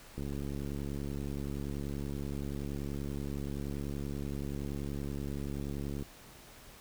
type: click train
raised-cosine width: 3 ms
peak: -26 dBFS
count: 413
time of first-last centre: 0.18-6.024 s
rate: 70.5 Hz
effects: pink hiss -54 dBFS RMS until 6.8 s